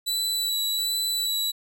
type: tone with vibrato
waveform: sawtooth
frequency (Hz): 3954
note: B7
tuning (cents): +1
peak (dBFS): -21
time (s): 0.06-1.52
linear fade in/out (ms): 20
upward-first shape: sine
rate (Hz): 1.3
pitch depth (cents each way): 15
effects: none